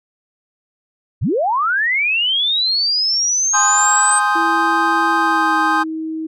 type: linear sweep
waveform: sine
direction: up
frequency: 61.74 to 8340 Hz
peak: -14 dBFS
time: 1.21-4.2 s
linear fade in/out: 20 ms
type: chord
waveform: triangle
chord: Ab major seventh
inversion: none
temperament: equal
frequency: 830.6 / 1046.5 / 1244.5 / 1568 Hz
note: Ab5 / C6 / Eb6 / G6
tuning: 0 / 0 / 0 / 0 cents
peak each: -17 / -18 / -17 / -17 dBFS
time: 3.53-5.84 s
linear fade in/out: 20 ms
type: tone with pitch glide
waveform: sine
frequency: 331.7 to 318.2 Hz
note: E4 to D#4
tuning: +11 to +39 cents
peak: -21 dBFS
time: 4.35-6.27 s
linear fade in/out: 10 ms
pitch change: -72 cents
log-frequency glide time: 5.16-5.57 s
effects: none